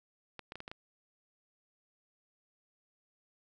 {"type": "clicks", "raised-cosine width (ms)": 0.3, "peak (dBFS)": -27, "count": 6, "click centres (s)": [0.393, 0.521, 0.556, 0.604, 0.679, 0.715], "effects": []}